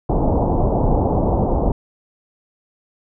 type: low-pass noise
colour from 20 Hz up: pink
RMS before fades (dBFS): -17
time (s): 0.09-1.72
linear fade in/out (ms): 5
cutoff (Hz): 910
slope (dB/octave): 48
effects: none